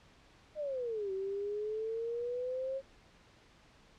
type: exponential two-way sweep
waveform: sine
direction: down then up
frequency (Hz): 622.3 to 380 to 543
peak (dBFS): -34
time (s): 0.55-2.82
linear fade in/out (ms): 50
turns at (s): 1.12
effects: pink hiss -62 dBFS RMS until 3.98 s + low-pass 5000 Hz 12 dB/octave

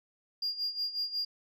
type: tone with tremolo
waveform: sine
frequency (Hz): 4815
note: D8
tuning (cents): +42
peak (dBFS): -27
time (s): 0.42-1.25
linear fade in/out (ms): 5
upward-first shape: sine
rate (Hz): 5.5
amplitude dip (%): 80
effects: tanh soft clip ceiling -27 dBFS

